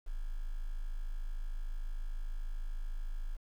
sine tone, 26.74 Hz, A0, 49 cents flat, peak -34 dBFS, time 0.06-3.37 s, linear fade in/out 20 ms, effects 10-bit

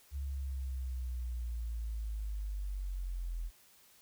sine linear sweep, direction down, 70.3 to 41.28 Hz, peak -35 dBFS, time 0.11-3.51 s, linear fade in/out 50 ms, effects white hiss -63 dBFS RMS until 4.01 s

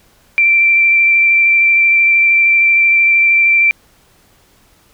sine tone with vibrato, 2349 Hz, D7, in tune, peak -7 dBFS, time 0.38-3.71 s, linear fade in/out 0 ms, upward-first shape sine, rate 13 Hz, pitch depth 11 cents each way, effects pink hiss -51 dBFS RMS until 4.93 s

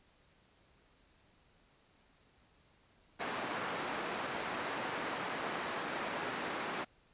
white band-pass noise, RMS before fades -39 dBFS, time 3.19-6.85 s, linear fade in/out 20 ms, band 190 to 1600 Hz, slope 12 dB/octave, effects pink hiss -68 dBFS RMS until 7.13 s + resampled to 8000 Hz

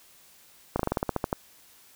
slowing click train, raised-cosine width 1 ms, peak -11 dBFS, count 11, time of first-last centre 0.76-1.329 s, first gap 34 ms, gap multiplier 1.11, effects white hiss -56 dBFS RMS until 1.95 s

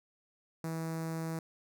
sawtooth tone with notch filter, 162.6 Hz, E3, 23 cents flat, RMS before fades -37 dBFS, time 0.64-1.39 s, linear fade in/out 2 ms, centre 3100 Hz, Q 0.87, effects none

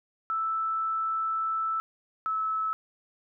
sine tone pair in turn, 1318.5 / 1301.9 Hz, E6 / E6, 0 / -22 cents, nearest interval unison, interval 22 cents, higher first, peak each -26 dBFS, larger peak neither, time 0.3-1.8 / 2.26-2.73 s, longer first, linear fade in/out 0 ms, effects none

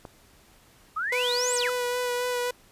click, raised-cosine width 1 ms, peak -25 dBFS, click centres 0.052 s
sine exponential two-way sweep, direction up then down, 1200 to 8500 to 1200 Hz, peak -26 dBFS, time 0.96-1.7 s, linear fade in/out 10 ms, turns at 1.55 s
sawtooth tone with vibrato, 492.5 Hz, B4, 5 cents flat, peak -22 dBFS, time 1.12-2.51 s, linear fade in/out 5 ms, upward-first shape sine, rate 3.7 Hz, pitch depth 17 cents each way
effects pink hiss -57 dBFS RMS until 2.71 s + resampled to 32000 Hz

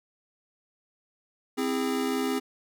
square chord, C augmented, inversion none, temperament just, 261.6 / 327 / 408.8 Hz, C4 / E4 / G#4, 0 / -14 / -27 cents, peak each -29 / -35 / -31 dBFS, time 1.57-2.4 s, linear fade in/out 20 ms, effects none

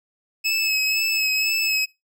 25% pulse tone with vibrato, 2589 Hz, E7, 32 cents flat, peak -16 dBFS, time 0.44-1.86 s, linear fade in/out 20 ms, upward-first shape sine, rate 2 Hz, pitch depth 27 cents each way, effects noise-tail reverb RT60 0.2 s tail -21 dB re dry

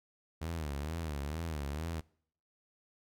sawtooth tone with vibrato, 76.5 Hz, D#2, 29 cents flat, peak -32 dBFS, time 0.41-2.01 s, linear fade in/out 10 ms, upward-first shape sine, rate 2.2 Hz, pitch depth 160 cents each way, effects noise-tail reverb RT60 0.6 s tail -24 dB re dry

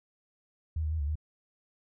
sine tone with pitch steps, 79.2 / 76.9 / 79.8 / 71.4 / 76.8 Hz, D#2 / D#2 / D#2 / D2 / D#2, +31 / -20 / +44 / -48 / -22 cents, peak -28 dBFS, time 0.76-1.155 s, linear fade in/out 5 ms, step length 79 ms, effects none

